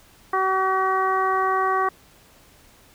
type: harmonic tone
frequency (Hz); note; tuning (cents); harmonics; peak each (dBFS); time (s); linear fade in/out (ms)
379.6; F#4; +44; 1 / 2 / 3 / 4 / 5; -26 / -25 / -21 / -31 / -31; 0.33-1.89; 5
effects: pink hiss -53 dBFS RMS until 2.94 s